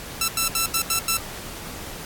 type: tone bursts at uneven times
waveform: 5% pulse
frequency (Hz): 1335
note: E6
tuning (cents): +22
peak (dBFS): -8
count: 6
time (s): 0.21-0.28 / 0.37-0.48 / 0.55-0.66 / 0.74-0.82 / 0.9-0.99 / 1.08-1.17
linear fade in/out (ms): 2
effects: pink hiss -36 dBFS RMS until 2.05 s + AAC 64 kbps